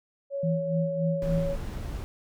sine tone, 557 Hz, C#5, 8 cents sharp, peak -28 dBFS, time 0.3-1.57 s, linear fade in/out 50 ms
sine tone with tremolo, 164.81 Hz, E3, in tune, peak -23 dBFS, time 0.43-1.52 s, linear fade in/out 5 ms, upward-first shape sine, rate 3.5 Hz, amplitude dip 75%
brown noise, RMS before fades -33 dBFS, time 1.22-2.04 s, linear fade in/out 0 ms
effects none

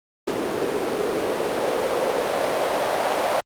white noise with band-pass filter sweep, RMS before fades -23 dBFS, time 0.27-3.41 s, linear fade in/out 10 ms, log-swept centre 350 to 670 Hz, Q 2.4, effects Opus 48 kbps

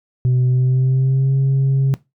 sine tone with pitch glide, 126.3 to 135.36 Hz, B2 to C#3, +39 to -41 cents, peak -10 dBFS, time 0.25-1.94 s, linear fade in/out 0 ms, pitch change +120 cents, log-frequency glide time 0.47-1.34 s, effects noise-tail reverb RT60 0.2 s tail -20 dB re dry + tanh soft clip ceiling -11 dBFS

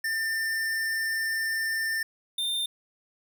square tone pair in turn, 1795 / 3609 Hz, A6 / A7, +34 / +43 cents, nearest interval octave, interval 1209 cents, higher second, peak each -27 dBFS, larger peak neither, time 0.04-2.03 / 2.38-2.66 s, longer first, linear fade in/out 5 ms, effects 11-bit

